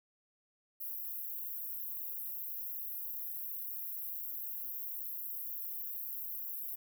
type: high-pass noise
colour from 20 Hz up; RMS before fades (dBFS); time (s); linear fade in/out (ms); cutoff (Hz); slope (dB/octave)
pink; -41; 0.8-6.76; 10; 12000; 96
effects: none